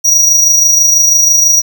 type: tone with amplitude modulation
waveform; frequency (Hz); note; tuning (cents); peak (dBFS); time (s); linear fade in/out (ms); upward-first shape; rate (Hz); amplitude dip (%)
square; 5770; F#8; -44; -4; 0.04-1.62; 20; sine; 26.1; 40
effects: 7-bit